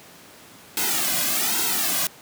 white noise with flanger, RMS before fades -23 dBFS, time 0.77-2.07 s, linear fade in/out 2 ms, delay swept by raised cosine 1.7 to 2.24 ms, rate 1.2 Hz, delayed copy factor -1, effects pink hiss -46 dBFS RMS until 2.21 s + high-pass 150 Hz 12 dB/octave

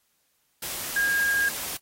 sine tone in noise, 1626 Hz, G#6, 37 cents flat, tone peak -21 dBFS, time 0.96-1.49 s, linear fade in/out 5 ms, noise white, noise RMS -33 dBFS, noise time 0.62-1.77 s, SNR +9 dB, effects white hiss -70 dBFS RMS until 1.81 s + AAC 48 kbps

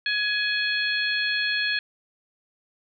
harmonic tone with a mistuned harmonic, 839 Hz, G#5, 17 cents sharp, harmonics 2 / 3 / 4 / 5, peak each -25 / -29 / -30 / -30 dBFS, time 0.06-1.79 s, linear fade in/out 2 ms, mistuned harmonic 5, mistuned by +34 cents, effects none

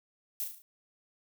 violet noise with echo, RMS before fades -34 dBFS, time 0.4-0.44 s, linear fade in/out 0 ms, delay 36 ms, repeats 5, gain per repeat -5 dB, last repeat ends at 0.62 s, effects none

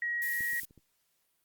sine tone, 1900 Hz, A#6, 33 cents sharp, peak -30 dBFS, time 0.02-0.6 s, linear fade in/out 2 ms
violet noise, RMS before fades -40 dBFS, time 0.22-0.65 s, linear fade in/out 0 ms
clicks, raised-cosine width 3 ms, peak -36 / -43 / -43 / -45 / -43 dBFS, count 5, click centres 0.407 / 0.533 / 0.634 / 0.709 / 0.777 s
effects white hiss -75 dBFS RMS until 1.44 s + Opus 48 kbps

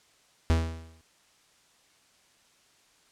45% pulse tone with exponential decay, 81.5 Hz, E2, 19 cents flat, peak -18 dBFS, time 0.5-1.01 s, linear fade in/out 0 ms, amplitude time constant 110 ms, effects white hiss -63 dBFS RMS until 3.11 s + low-pass 8000 Hz 12 dB/octave

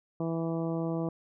harmonic tone, 164.81 Hz, E3, in tune, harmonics 1 / 2 / 3 / 4 / 5 / 6 / 7, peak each -32 / -33 / -37 / -39 / -46 / -47 / -48 dBFS, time 0.2-1.09 s, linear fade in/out 2 ms, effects none

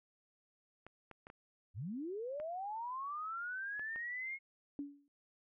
clicks, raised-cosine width 0.5 ms, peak -36 dBFS, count 7, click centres 0.866 / 1.113 / 1.269 / 1.301 / 2.4 / 3.795 / 3.96 s
sine linear sweep, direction up, 77.78 to 2175 Hz, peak -39 dBFS, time 1.74-4.39 s, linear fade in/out 50 ms
sine tone with exponential decay, 285 Hz, C#4, 48 cents sharp, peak -36 dBFS, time 4.79-5.08 s, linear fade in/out 1 ms, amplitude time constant 63 ms
effects none

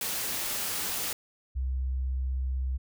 white noise, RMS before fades -32 dBFS, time 0.01-1.13 s, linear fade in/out 2 ms
sine tone with vibrato, 64.9 Hz, C2, 13 cents flat, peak -27 dBFS, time 1.55-2.78 s, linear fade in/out 20 ms, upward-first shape triangle, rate 16 Hz, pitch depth 11 cents each way
effects none

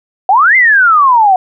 sine exponential two-way sweep, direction up then down, 725 to 2116 to 725 Hz, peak -4 dBFS, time 0.29-1.36 s, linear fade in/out 2 ms, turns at 0.56 s, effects none

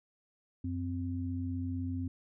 sine tone pair together, 91.92 / 260 Hz, F#2 / C4, -11 / -11 cents, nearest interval octave + tritone, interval 1800 cents, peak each -35 / -36 dBFS, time 0.64-2.08 s, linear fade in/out 5 ms, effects none

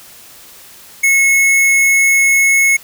square tone, 2186 Hz, C#7, 25 cents flat, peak -9 dBFS, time 1.03-2.77 s, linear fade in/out 10 ms, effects white hiss -39 dBFS RMS until 2.83 s

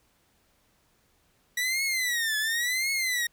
sawtooth tone with vibrato, 1937 Hz, B6, 34 cents flat, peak -22 dBFS, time 1.57-3.27 s, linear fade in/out 5 ms, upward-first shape triangle, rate 0.93 Hz, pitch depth 220 cents each way, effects pink hiss -67 dBFS RMS until 3.32 s

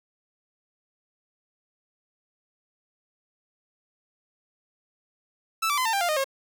sawtooth tone with pitch steps, 1318.5 / 1161.2 / 1022.6 / 900.6 / 793.1 / 698.5 / 615.1 / 541.7 Hz, E6 / D6 / C6 / A5 / G5 / F5 / D#5 / C#5, 0 / -20 / -40 / +40 / +20 / 0 / -20 / -40 cents, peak -19 dBFS, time 5.62-6.244 s, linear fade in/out 10 ms, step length 78 ms, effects none

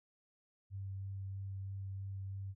sine tone with vibrato, 97.2 Hz, G2, 14 cents flat, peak -40 dBFS, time 0.7-2.55 s, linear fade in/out 50 ms, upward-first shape sine, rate 3.1 Hz, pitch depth 10 cents each way, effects none

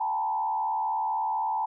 sine tone with frequency modulation, 880 Hz, A5, in tune, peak -25 dBFS, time 0-1.66 s, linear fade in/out 10 ms, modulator 75.9 Hz, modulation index 1, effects none

